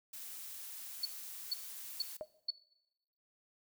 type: noise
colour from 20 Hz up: blue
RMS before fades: -47 dBFS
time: 0.13-2.17 s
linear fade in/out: 5 ms
type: tone bursts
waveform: sine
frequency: 4435 Hz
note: C#8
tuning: in tune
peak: -31 dBFS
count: 4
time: 1.03-2.506 s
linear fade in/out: 5 ms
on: 24 ms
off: 460 ms
type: tone with exponential decay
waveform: sine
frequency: 618 Hz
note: D#5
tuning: 12 cents flat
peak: -34 dBFS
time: 2.21-2.29 s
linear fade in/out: 0 ms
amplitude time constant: 16 ms
effects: noise-tail reverb RT60 0.9 s tail -19 dB re dry